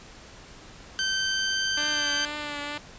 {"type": "tone with pitch glide", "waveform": "15% pulse", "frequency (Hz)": [1548, 1559.7], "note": ["G6", "G6"], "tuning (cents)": [-22, -9], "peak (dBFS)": -18, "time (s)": [0.99, 2.25], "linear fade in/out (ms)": 0, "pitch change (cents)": 13, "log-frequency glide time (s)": [1.11, 1.97]}
{"type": "tone with vibrato", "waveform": "5% pulse", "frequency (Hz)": 293.7, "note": "D4", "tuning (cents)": 0, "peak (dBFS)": -20, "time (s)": [1.77, 2.78], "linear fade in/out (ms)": 5, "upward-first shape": "triangle", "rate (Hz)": 2.1, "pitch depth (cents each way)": 31}
{"effects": ["pink hiss -47 dBFS RMS until 2.98 s", "resampled to 16000 Hz"]}